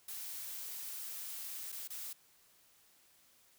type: noise with dropouts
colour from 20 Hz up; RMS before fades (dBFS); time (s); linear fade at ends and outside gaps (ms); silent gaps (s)
blue; -44; 0.08-2.13; 5; 1.72-1.724 / 1.876-1.902
effects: white hiss -67 dBFS RMS until 3.58 s